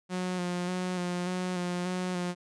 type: tone with vibrato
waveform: sawtooth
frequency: 180 Hz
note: F#3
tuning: 47 cents flat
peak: -26 dBFS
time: 0.09-2.35 s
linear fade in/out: 50 ms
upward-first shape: square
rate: 1.7 Hz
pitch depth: 23 cents each way
effects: resampled to 22050 Hz